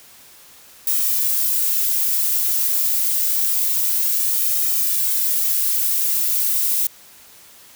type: noise with flanger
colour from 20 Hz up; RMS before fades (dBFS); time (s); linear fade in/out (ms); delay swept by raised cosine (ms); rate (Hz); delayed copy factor
violet; -19; 0.87-6.87; 2; 1.6 to 3; 0.27; +0.55
effects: white hiss -46 dBFS RMS until 7.75 s